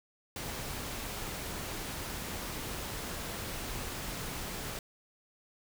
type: noise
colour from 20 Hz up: pink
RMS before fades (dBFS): -39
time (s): 0.36-4.79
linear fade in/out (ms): 2
effects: none